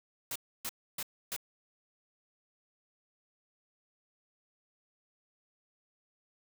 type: noise bursts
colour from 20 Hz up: white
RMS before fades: -37 dBFS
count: 4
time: 0.31-1.364 s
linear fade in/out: 2 ms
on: 46 ms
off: 290 ms
effects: none